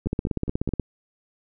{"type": "two click trains", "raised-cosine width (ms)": 3, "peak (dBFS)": [-11, -18], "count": [13, 4], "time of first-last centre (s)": [[0.07, 0.797], [0.06, 0.69]], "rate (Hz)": [16.5, 4.76], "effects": []}